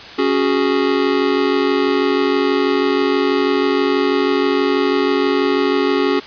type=chord; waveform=square; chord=C# suspended fourth; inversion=none; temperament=just; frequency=277.2 / 369.6 / 415.8 Hz; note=C#4 / F#4 / G#4; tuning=0 / -2 / +2 cents; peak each=-19 dBFS; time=0.18-6.2 s; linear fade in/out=10 ms; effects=white hiss -34 dBFS RMS until 6.26 s + resampled to 11025 Hz